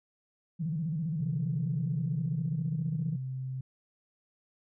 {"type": "tone with vibrato", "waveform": "sine", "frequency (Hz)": 160, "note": "D#3", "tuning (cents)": 49, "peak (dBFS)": -29, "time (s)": [0.59, 3.17], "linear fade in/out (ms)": 20, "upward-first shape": "square", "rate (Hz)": 15, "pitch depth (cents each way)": 120}
{"type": "tone", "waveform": "sine", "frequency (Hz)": 130.81, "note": "C3", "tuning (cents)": 0, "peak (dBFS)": -33, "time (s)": [1.2, 3.61], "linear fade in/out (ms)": 5}
{"effects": ["tanh soft clip ceiling -21 dBFS"]}